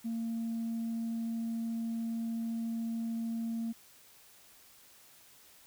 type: tone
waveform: sine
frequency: 228.4 Hz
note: A#3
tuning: 35 cents flat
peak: -31 dBFS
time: 0.04-3.73 s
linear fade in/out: 20 ms
effects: tanh soft clip ceiling -30 dBFS + white hiss -59 dBFS RMS until 5.66 s